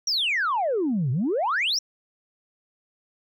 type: exponential two-way sweep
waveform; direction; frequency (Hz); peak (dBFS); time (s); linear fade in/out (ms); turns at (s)
sine; down then up; 5860 to 118.1 to 5860; -20; 0.07-1.79; 5; 1.11
effects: tanh soft clip ceiling -18 dBFS